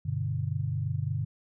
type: chord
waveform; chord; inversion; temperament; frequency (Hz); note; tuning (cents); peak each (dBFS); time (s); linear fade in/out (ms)
sine; G major; none; equal; 98 / 123.47 / 146.83; G2 / B2 / D3; 0 / 0 / 0; -32; 0.05-1.25; 10
effects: none